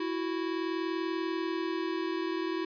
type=tone pair together; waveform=square; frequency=329.6 / 370 Hz; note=E4 / F#4; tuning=0 / 0 cents; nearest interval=major second; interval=200 cents; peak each=-33 / -35 dBFS; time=0-2.65 s; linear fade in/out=5 ms; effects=resampled to 11025 Hz